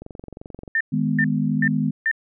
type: click train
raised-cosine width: 2 ms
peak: -23 dBFS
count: 16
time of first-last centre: 0.02-0.678 s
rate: 22.8 Hz
type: tone bursts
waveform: sine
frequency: 1797 Hz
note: A6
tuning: 36 cents sharp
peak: -17 dBFS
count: 4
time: 0.75-2.114 s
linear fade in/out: 2 ms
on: 56 ms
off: 380 ms
type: chord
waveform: sine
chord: G# minor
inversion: second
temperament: just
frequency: 155.74 / 207.7 / 249.2 Hz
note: D#3 / G#3 / B3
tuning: +2 / 0 / +16 cents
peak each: -23 dBFS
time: 0.92-1.91 s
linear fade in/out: 10 ms
effects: none